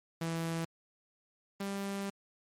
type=tone pair in turn; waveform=sawtooth; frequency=165 / 197.97 Hz; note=E3 / G3; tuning=+2 / +17 cents; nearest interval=minor third; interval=315 cents; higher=second; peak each=-29 / -31 dBFS; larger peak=first; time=0.21-0.65 / 1.6-2.1 s; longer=second; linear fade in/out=5 ms; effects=MP3 64 kbps